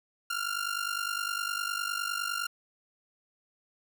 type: ring-modulated tone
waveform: sawtooth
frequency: 1396.9 Hz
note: F6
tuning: in tune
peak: -24 dBFS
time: 0.3-2.47 s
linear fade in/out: 2 ms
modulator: 24.9 Hz
effects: none